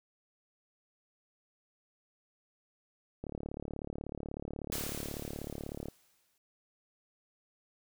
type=click train; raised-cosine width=2 ms; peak=-26 dBFS; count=97; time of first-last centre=3.24-5.885 s; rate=36.3 Hz
type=noise with exponential decay; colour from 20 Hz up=white; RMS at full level=-37 dBFS; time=4.72-6.38 s; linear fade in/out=1 ms; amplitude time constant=360 ms
effects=none